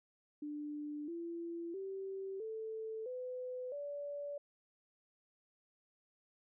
sine tone with pitch steps, 296.3 / 338.4 / 386.5 / 441.4 / 504.1 / 575.7 Hz, D4 / E4 / G4 / A4 / B4 / D5, +15 / +45 / -24 / +5 / +35 / -35 cents, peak -40 dBFS, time 0.42-4.38 s, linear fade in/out 5 ms, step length 660 ms, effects none

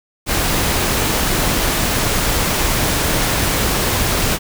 pink noise, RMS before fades -17 dBFS, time 0.26-4.39 s, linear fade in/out 50 ms, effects none

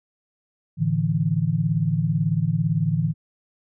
sine chord, A suspended fourth, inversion none, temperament equal, 110 / 146.83 / 164.81 Hz, A2 / D3 / E3, 0 / 0 / 0 cents, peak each -26 / -23 / -22 dBFS, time 0.77-3.14 s, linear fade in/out 50 ms, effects none

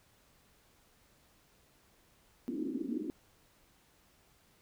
white band-pass noise, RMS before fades -37 dBFS, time 2.48-3.1 s, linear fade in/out 0 ms, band 230 to 330 Hz, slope 48 dB/octave, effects pink hiss -67 dBFS RMS until 4.61 s

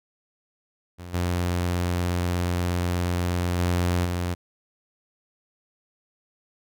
sawtooth tone with level steps, 88.3 Hz, F2, 20 cents sharp, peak -33 / -19 / -17 / -21 dBFS, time 0.98-4.35 s, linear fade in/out 20 ms, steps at 1.13 / 3.58 / 4.04 s, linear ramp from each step 20 ms, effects none

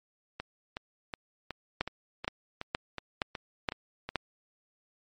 two click trains, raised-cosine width 0.3 ms, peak -20 / -12 dBFS, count 11 / 6, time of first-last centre 0.4-4.09 / 1.81-4.157 s, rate 2.71 / 2.13 Hz, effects MP3 48 kbps

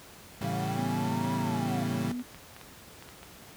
35% pulse chord, A dominant seventh, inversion none, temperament equal, 110 / 138.59 / 164.81 / 196 Hz, A2 / C#3 / E3 / G3, 0 / 0 / 0 / 0 cents, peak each -34 dBFS, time 0.41-2.12 s, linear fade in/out 5 ms
sine linear two-way sweep, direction up then down, 683 to 976 to 683 Hz, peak -35 dBFS, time 0.44-1.84 s, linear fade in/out 10 ms, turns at 1.35 s
sine tone with vibrato, 243.6 Hz, B3, 24 cents flat, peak -32 dBFS, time 0.76-2.23 s, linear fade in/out 20 ms, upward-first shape triangle, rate 2.2 Hz, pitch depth 48 cents each way
clicks, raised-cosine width 0.3 ms, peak -30 dBFS, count 9, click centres 1.82 / 1.944 / 2.196 / 2.346 / 2.565 / 2.613 / 3.025 / 3.089 / 3.231 s
effects pink hiss -50 dBFS RMS until 3.56 s + high-pass 60 Hz 12 dB/octave

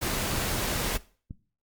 pink noise, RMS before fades -29 dBFS, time 0.01-0.98 s, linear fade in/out 20 ms
clicks, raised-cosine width 5 ms, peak -25 dBFS, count 2, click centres 0.963 / 1.309 s
effects noise-tail reverb RT60 0.4 s tail -19 dB re dry + Opus 48 kbps

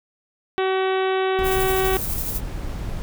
harmonic tone, 379.1 Hz, F#4, 42 cents sharp, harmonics 1 / 2 / 3 / 4 / 5 / 6 / 7 / 8 / 9 / 10, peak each -20 / -26 / -30 / -32 / -34 / -36 / -37 / -38 / -39 / -40 dBFS, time 0.58-1.97 s, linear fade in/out 0 ms
brown noise, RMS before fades -28 dBFS, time 1.39-3.02 s, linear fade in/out 0 ms
violet noise with tremolo, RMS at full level -27 dBFS, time 1.43-2.41 s, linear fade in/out 50 ms, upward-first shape square, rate 12 Hz, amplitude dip 30%
effects none

